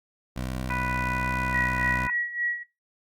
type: tone with vibrato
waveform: 15% pulse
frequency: 63.3 Hz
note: B1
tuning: 43 cents sharp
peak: -23 dBFS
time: 0.36-2.07 s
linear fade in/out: 5 ms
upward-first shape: sine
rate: 1.2 Hz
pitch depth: 13 cents each way
type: harmonic tone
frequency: 493.9 Hz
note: B4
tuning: in tune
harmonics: 2 / 3 / 4 / 5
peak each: -31 / -33 / -34 / -35 dBFS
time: 0.7-2.1 s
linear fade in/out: 2 ms
type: tone with tremolo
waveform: sine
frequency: 1919 Hz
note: A#6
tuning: 50 cents sharp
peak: -23 dBFS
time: 1.53-2.64 s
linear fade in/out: 20 ms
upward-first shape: sine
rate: 3.5 Hz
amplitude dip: 75%
effects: noise-tail reverb RT60 0.2 s tail -17 dB re dry + Opus 48 kbps